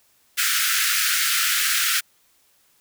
pink high-pass noise, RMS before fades -21 dBFS, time 0.37-2.01 s, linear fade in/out 20 ms, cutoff 1300 Hz, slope 96 dB/octave, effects white hiss -61 dBFS RMS until 2.8 s

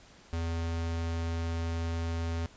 square tone, 83.2 Hz, E2, 17 cents sharp, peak -31 dBFS, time 0.33-2.46 s, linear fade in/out 0 ms, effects pink hiss -56 dBFS RMS until 2.56 s + resampled to 16000 Hz

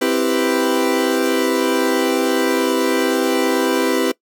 40% pulse chord, C major seventh, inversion none, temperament equal, 261.6 / 329.6 / 392 / 493.9 Hz, C4 / E4 / G4 / B4, 0 / 0 / 0 / 0 cents, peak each -20 dBFS, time 0.01-4.12 s, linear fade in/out 10 ms, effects noise-tail reverb RT60 0.1 s tail -21 dB re dry

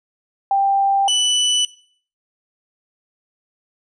sine / sawtooth tone pair in turn, 789 / 2979 Hz, G5 / F#7, +11 / +11 cents, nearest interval octave + major seventh, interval 2300 cents, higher second, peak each -13 / -12 dBFS, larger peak second, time 0.51-1.08 / 1.08-1.65 s, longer neither, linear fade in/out 2 ms, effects noise-tail reverb RT60 0.5 s tail -18 dB re dry + resampled to 22050 Hz

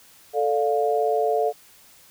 sine chord, D minor, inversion second, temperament just, 440.5 / 587.3 / 704.8 Hz, A4 / D5 / F5, +2 / 0 / +16 cents, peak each -22 / -26 / -23 dBFS, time 0.33-1.53 s, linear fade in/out 50 ms, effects white hiss -52 dBFS RMS until 2.1 s

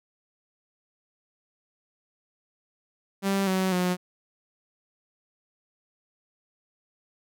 sawtooth tone with pitch steps, 196 / 188.12 / 180.57 Hz, G3 / F#3 / F#3, 0 / +29 / -42 cents, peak -19 dBFS, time 3.22-3.97 s, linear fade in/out 50 ms, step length 250 ms, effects none

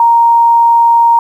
sine tone, 932.3 Hz, A#5, in tune, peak -4 dBFS, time 0-1.19 s, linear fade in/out 2 ms, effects 7-bit

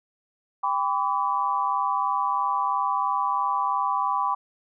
sine tone cluster, 799 / 1002 / 1145 Hz, G5 / B5 / D6, +33 / +25 / -44 cents, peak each -28 / -25 / -26 dBFS, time 0.63-4.35 s, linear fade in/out 10 ms, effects none

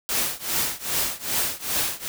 white noise with tremolo, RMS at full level -22 dBFS, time 0.09-2.08 s, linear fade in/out 0 ms, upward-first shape triangle, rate 2.5 Hz, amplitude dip 95%, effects none

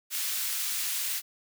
white high-pass noise, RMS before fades -31 dBFS, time 0.1-1.22 s, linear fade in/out 50 ms, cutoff 1800 Hz, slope 12 dB/octave, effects none

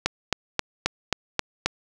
click train, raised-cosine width 0.2 ms, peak -3 dBFS, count 7, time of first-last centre 0.06-1.66 s, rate 3.75 Hz, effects none

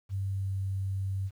sine tone with pitch glide, 97.3 to 96.63 Hz, G2 to G2, -12 to -24 cents, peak -29 dBFS, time 0.09-1.31 s, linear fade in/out 50 ms, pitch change -12 cents, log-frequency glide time 0.3-0.53 s, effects 10-bit

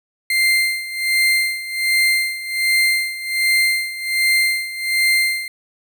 35% pulse tone with tremolo, 2093 Hz, C7, in tune, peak -11 dBFS, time 0.3-5.48 s, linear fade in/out 2 ms, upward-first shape sine, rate 1.3 Hz, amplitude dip 80%, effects none

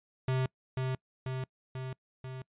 square tone with echo, 130.1 Hz, C3, 9 cents flat, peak -28 dBFS, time 0.28-0.46 s, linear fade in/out 2 ms, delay 490 ms, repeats 4, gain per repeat -3 dB, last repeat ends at 2.42 s, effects noise-tail reverb RT60 0.1 s tail -25 dB re dry + resampled to 8000 Hz

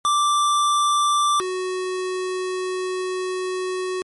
square tone pair in turn, 1174.7 / 370 Hz, D6 / F#4, 0 / 0 cents, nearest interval octave + minor sixth, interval 2000 cents, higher first, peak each -17 / -24 dBFS, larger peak first, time 0.05-1.4 / 1.4-4.02 s, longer second, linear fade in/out 0 ms, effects MP3 48 kbps

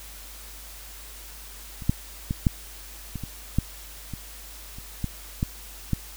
clicks, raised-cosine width 5 ms, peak -25 / -7 / -13 / -6 / -19 / -20 / -8 / -20 / -29 / -14 / -11 / -10 dBFS, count 12, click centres 1.822 / 1.895 / 2.309 / 2.468 / 3.157 / 3.237 / 3.586 / 4.137 / 4.785 / 5.043 / 5.429 / 5.933 s, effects added 50 Hz sine -44 dBFS peak until 6.16 s + white hiss -44 dBFS RMS until 6.16 s

